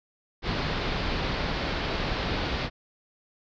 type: low-pass noise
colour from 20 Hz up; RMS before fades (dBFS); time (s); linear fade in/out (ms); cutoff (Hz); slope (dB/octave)
pink; -29; 0.42-2.7; 50; 4800; 48
effects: none